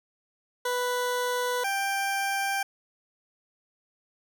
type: tone pair in turn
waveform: 20% pulse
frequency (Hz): 493.9 / 788.1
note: B4 / G5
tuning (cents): 0 / +9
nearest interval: minor sixth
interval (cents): 809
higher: second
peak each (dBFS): -21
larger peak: neither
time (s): 0.65-1.64 / 1.64-2.63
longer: neither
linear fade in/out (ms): 5
effects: none